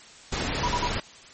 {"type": "noise", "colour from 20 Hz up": "pink", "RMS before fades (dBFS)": -28, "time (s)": [0.32, 1], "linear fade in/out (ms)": 5}
{"type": "tone bursts", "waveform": "sine", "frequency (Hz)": 973, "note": "B5", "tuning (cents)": -26, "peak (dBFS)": -23, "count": 3, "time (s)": [0.63, 0.873], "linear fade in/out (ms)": 5, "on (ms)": 51, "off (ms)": 45}
{"effects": ["white hiss -48 dBFS RMS until 1.33 s", "MP3 32 kbps"]}